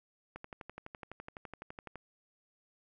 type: click train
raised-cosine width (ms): 0.5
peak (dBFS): -29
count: 20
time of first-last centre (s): 0.36-1.957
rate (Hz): 11.9
effects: none